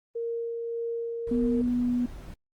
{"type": "tone with tremolo", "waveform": "sine", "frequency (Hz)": 464.6, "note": "A#4", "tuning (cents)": -6, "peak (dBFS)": -28, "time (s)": [0.15, 1.62], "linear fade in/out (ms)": 10, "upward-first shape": "sine", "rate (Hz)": 1.7, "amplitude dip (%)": 25}
{"type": "noise", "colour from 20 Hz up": "brown", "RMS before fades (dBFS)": -41, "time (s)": [1.27, 2.34], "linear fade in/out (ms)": 2}
{"type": "tone", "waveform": "sine", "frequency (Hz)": 244.6, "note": "B3", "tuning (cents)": -16, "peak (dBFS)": -23, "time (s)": [1.31, 2.06], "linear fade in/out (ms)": 5}
{"effects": ["Opus 24 kbps"]}